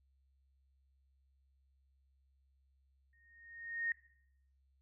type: tone with exponential growth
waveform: sine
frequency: 1852 Hz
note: A#6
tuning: 12 cents flat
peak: -31 dBFS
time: 3.13-3.92 s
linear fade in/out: 2 ms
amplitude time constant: 170 ms
effects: noise-tail reverb RT60 0.7 s tail -19 dB re dry + added 67 Hz sine -70 dBFS peak until 4.81 s